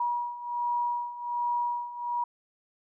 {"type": "beating tone pair", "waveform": "sine", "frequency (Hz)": [960, 961.3], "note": ["B5", "B5"], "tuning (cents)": [-49, -47], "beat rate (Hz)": 1.3, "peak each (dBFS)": [-33, -29], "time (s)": [0, 2.24], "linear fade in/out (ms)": 5, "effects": []}